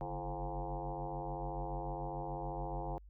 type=tone with frequency modulation; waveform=sine; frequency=430.5 Hz; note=A4; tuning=38 cents flat; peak=-37 dBFS; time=0.01-2.98 s; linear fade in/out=0 ms; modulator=94.9 Hz; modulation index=4.9; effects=added 50 Hz sine -53 dBFS peak until 3.09 s